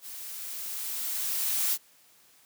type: noise with level ramp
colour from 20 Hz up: blue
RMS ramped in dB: -42 to -26 dBFS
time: 0.01-1.78 s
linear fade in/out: 50 ms
effects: white hiss -60 dBFS RMS until 2.45 s + high-pass 100 Hz 12 dB/octave